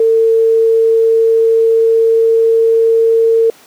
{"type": "tone with pitch glide", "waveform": "sine", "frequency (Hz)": [451.1, 454], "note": ["A4", "A#4"], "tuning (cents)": [43, -46], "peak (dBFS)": -6, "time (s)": [0, 3.5], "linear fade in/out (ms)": 2, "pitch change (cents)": 11, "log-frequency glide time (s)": [0.29, 3.06], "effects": ["pink hiss -42 dBFS RMS until 3.66 s", "high-pass 300 Hz 12 dB/octave"]}